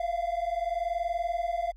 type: tone pair together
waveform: triangle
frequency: 677.8 / 698.5 Hz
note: E5 / F5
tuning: +48 / 0 cents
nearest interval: minor second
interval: 52 cents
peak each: -28 dBFS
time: 0-1.72 s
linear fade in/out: 5 ms
effects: tanh soft clip ceiling -19 dBFS + added 43 Hz sine -46 dBFS peak until 1.76 s